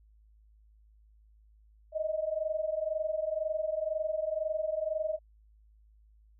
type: tone pair together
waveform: sine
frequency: 613 / 635 Hz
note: D#5 / D#5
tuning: -26 / +35 cents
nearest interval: minor second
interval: 61 cents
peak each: -33 / -32 dBFS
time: 1.92-5.19 s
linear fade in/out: 50 ms
effects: added 53 Hz sine -58 dBFS peak until 6.39 s